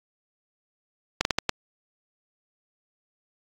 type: slowing click train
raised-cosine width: 0.2 ms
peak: -4 dBFS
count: 5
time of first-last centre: 1.21-1.493 s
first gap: 41 ms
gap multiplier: 1.38
effects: AAC 64 kbps